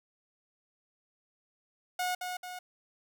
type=tone with echo; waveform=sawtooth; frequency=726 Hz; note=F#5; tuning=33 cents flat; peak=-26 dBFS; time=1.99-2.15 s; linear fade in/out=5 ms; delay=220 ms; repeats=2; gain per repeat=-5 dB; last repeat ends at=2.59 s; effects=none